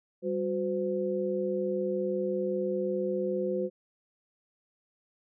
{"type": "tone cluster", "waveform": "sine", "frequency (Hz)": [195.7, 366.8, 512], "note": ["G3", "F#4", "C5"], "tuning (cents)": [-3, -15, -38], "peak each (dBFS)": [-34, -31, -31], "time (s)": [0.22, 3.7], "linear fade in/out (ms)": 50, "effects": []}